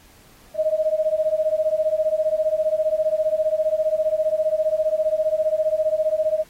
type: beating tone pair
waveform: sine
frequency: 617 / 632 Hz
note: D#5 / D#5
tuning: -15 / +27 cents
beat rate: 15 Hz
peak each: -21 dBFS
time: 0.54-6.45 s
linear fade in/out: 50 ms
effects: pink hiss -52 dBFS RMS until 6.49 s + AAC 48 kbps